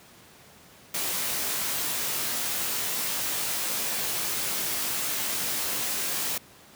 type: noise with comb filter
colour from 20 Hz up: white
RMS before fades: -29 dBFS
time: 0.94-6.38 s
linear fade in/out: 5 ms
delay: 19 ms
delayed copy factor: -0.75
effects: pink hiss -52 dBFS RMS until 6.75 s + high-pass 100 Hz 12 dB/octave